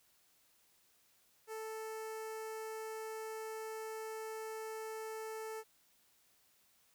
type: tone with notch filter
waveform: sawtooth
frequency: 440 Hz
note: A4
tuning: in tune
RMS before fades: -44 dBFS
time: 1.47-5.64 s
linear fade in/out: 50 ms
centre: 3600 Hz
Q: 1.2
effects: white hiss -71 dBFS RMS until 6.94 s